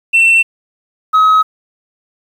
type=tone pair in turn; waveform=sine; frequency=2694 / 1274.3 Hz; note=E7 / D#6; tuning=+37 / +41 cents; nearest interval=octave + minor second; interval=1296 cents; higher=first; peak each=-3 dBFS; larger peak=neither; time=0.13-0.43 / 1.13-1.43 s; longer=neither; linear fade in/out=20 ms; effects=tanh soft clip ceiling -5 dBFS + 7-bit